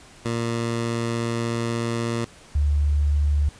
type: tone pair in turn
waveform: 15% pulse / sine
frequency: 116.54 / 73.1 Hz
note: A#2 / D2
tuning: 0 / -7 cents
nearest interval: minor sixth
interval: 807 cents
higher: first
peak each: -17 dBFS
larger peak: neither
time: 0.25-2.25 / 2.55-3.49 s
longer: first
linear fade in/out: 5 ms
effects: pink hiss -48 dBFS RMS until 3.59 s + resampled to 22050 Hz